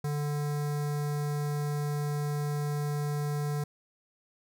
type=tone with notch filter; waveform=square; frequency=146.83 Hz; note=D3; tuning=in tune; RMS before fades=-31 dBFS; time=0.04-3.64 s; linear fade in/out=5 ms; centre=2900 Hz; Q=1; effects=none